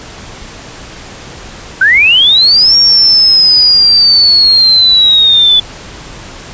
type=linear two-way sweep; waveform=sine; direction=up then down; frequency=1480 to 5570 to 3456 Hz; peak=-3 dBFS; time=1.81-5.6 s; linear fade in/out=5 ms; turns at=2.76 s; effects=pink hiss -29 dBFS RMS until 6.53 s + resampled to 16000 Hz